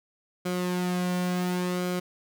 sawtooth tone with flanger, 179.9 Hz, F#3, 48 cents flat, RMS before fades -28 dBFS, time 0.45-2 s, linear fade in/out 10 ms, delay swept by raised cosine 1.1 to 2.4 ms, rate 0.7 Hz, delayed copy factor -0.5, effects none

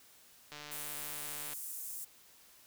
click train, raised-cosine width 0.2 ms, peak -29 dBFS, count 151, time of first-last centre 0.52-1.534 s, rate 148 Hz
pink high-pass noise, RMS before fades -43 dBFS, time 0.71-2.05 s, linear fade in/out 10 ms, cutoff 8100 Hz, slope 24 dB/octave
effects white hiss -61 dBFS RMS until 2.66 s

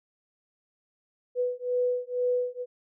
sine beating tone pair, 493.9 / 496 Hz, B4 / B4, 0 / +7 cents, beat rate 2.1 Hz, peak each -28 / -28 dBFS, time 1.35-2.66 s, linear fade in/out 50 ms, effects none

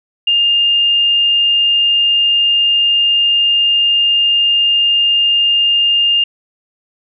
sine tone, 2814 Hz, F7, 12 cents sharp, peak -9 dBFS, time 0.27-6.24 s, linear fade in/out 5 ms, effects none

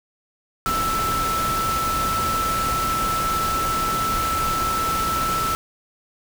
sine tone in noise, 1321 Hz, E6, 3 cents sharp, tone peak -21 dBFS, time 0.66-5.55 s, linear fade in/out 0 ms, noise pink, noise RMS -27 dBFS, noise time 0.66-5.55 s, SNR +3 dB, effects none

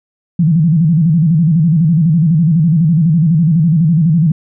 sine tone with vibrato, 162.2 Hz, E3, 28 cents flat, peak -7 dBFS, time 0.39-4.32 s, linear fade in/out 5 ms, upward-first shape square, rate 12 Hz, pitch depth 120 cents each way, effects none

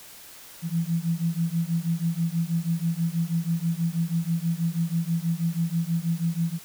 sine beating tone pair, 164 / 170.2 Hz, E3 / F3, -9 / -44 cents, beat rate 6.2 Hz, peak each -26 dBFS, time 0.62-6.59 s, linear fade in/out 50 ms, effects white hiss -46 dBFS RMS until 6.64 s

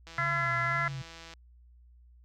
click train, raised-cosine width 0.2 ms, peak -30 dBFS, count 210, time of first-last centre 0.07-1.337 s, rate 165 Hz
harmonic tone, 339.3 Hz, F4, 50 cents flat, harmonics 2 / 3 / 4 / 5 / 6, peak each -39 / -38 / -31 / -33 / -33 dBFS, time 0.18-0.88 s, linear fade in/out 2 ms
sine tone with vibrato, 134 Hz, C3, 42 cents sharp, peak -35 dBFS, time 0.18-1.02 s, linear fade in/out 5 ms, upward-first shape sine, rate 1.9 Hz, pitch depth 100 cents each way
effects added 60 Hz sine -54 dBFS peak until 2.24 s

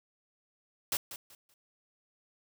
white noise with echo, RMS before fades -31 dBFS, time 0.92-0.97 s, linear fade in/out 2 ms, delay 190 ms, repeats 3, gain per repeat -12 dB, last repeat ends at 1.54 s, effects none

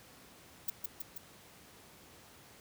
violet noise with echo, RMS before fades -33 dBFS, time 0.68-0.7 s, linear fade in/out 5 ms, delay 160 ms, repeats 3, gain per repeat -3 dB, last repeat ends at 1.18 s, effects pink hiss -57 dBFS RMS until 2.6 s + high-pass 80 Hz 12 dB/octave

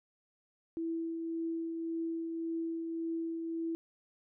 sine tone with tremolo, 329.6 Hz, E4, in tune, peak -32 dBFS, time 0.77-3.75 s, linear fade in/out 0 ms, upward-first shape triangle, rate 1.8 Hz, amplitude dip 35%, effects none

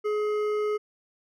triangle tone with hard clipping, 421.8 Hz, G#4, 27 cents sharp, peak -26 dBFS, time 0.04-0.78 s, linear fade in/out 20 ms, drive 13 dB, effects none

